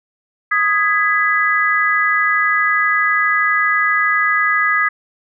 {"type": "chord", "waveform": "sine", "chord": "G# minor", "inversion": "second", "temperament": "just", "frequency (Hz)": [1245.9, 1661.2, 1993.5], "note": ["D#6", "G#6", "B6"], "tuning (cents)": [2, 0, 16], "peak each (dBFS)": -17, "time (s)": [0.51, 4.89], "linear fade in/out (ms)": 10, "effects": []}